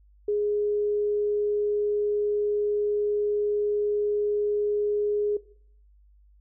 sine tone, 415.3 Hz, G#4, in tune, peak -22 dBFS, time 0.28-5.37 s, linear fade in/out 5 ms, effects noise-tail reverb RT60 0.6 s tail -19 dB re dry + added 50 Hz sine -54 dBFS peak until 6.4 s

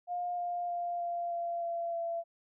sine tone with pitch steps, 709 / 703.3 / 697.6 / 692 / 686.4 / 680.9 / 675.4 Hz, F5 / F5 / F5 / F5 / F5 / F5 / E5, +26 / +12 / -2 / -16 / -30 / -44 / +42 cents, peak -32 dBFS, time 0.07-2.24 s, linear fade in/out 50 ms, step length 310 ms, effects none

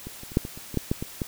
clicks, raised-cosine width 3 ms, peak -23 / -28 / -28 / -6 / -21 / -27 / -22 / -10 / -10 / -17 / -14 dBFS, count 11, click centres 0.07 / 0.234 / 0.319 / 0.371 / 0.451 / 0.575 / 0.743 / 0.773 / 0.915 / 1.025 / 1.218 s, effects white hiss -43 dBFS RMS until 1.27 s

